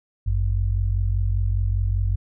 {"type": "tone pair together", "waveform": "sine", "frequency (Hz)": [50.45, 95.5], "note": ["G#1", "G2"], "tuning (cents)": [-49, -45], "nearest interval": "major seventh", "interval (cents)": 1104, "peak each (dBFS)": [-21, -22], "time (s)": [0.26, 2.16], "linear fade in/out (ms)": 10, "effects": []}